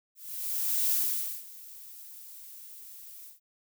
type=noise with ADSR envelope; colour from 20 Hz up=violet; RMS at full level=-26 dBFS; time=0.15-3.4 s; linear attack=760 ms; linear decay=520 ms; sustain=-21 dB; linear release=140 ms; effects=none